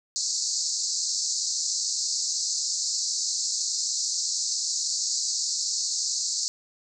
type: band-pass noise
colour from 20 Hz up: white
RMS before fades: -28 dBFS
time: 0.16-6.48 s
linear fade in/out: 0 ms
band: 4200 to 7600 Hz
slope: 96 dB/octave
effects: none